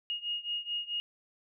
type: beating tone pair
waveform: sine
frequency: 2861 / 2865.6 Hz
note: F7 / F7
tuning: +41 / +44 cents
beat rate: 4.6 Hz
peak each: -35 / -37 dBFS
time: 0.1-1 s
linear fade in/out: 0 ms
effects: none